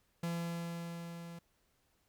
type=tone with level ramp; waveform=45% pulse; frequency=169.5 Hz; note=E3; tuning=49 cents sharp; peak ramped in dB=-34 to -46 dBFS; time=0.23-1.39 s; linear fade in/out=5 ms; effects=pink hiss -75 dBFS RMS until 2.08 s